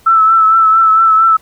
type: tone with vibrato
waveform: sine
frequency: 1318.5 Hz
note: E6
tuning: in tune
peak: -5 dBFS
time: 0.06-1.37 s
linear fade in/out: 10 ms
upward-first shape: triangle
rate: 4.4 Hz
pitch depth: 38 cents each way
effects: pink hiss -47 dBFS RMS until 1.41 s